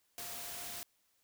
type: tone in noise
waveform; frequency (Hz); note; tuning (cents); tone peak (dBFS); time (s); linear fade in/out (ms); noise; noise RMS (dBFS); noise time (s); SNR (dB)
sine; 700; F5; +4; -54; 0.18-0.83; 0; white; -44; 0.18-0.83; -13
effects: white hiss -75 dBFS RMS until 1.23 s